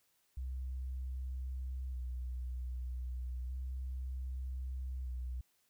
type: tone with vibrato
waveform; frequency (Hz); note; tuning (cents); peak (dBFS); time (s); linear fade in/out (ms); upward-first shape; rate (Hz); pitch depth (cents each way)
sine; 63.4; B1; +46; -36; 0.37-5.41; 5; square; 0.32; 30
effects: tanh soft clip ceiling -34 dBFS + white hiss -75 dBFS RMS until 5.69 s